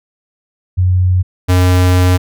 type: tone pair in turn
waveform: sine / square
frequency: 91.4 / 90.72 Hz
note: F#2 / F#2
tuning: -21 / -34 cents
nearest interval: unison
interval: 13 cents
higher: first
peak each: -8 dBFS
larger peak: neither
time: 0.77-1.23 / 1.48-2.18 s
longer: second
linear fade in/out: 20 ms
effects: none